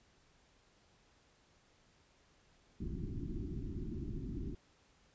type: low-pass noise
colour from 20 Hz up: pink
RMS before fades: -41 dBFS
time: 2.8-4.55 s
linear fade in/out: 5 ms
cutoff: 380 Hz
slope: 96 dB/octave
effects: pink hiss -69 dBFS RMS until 5.14 s + resampled to 16000 Hz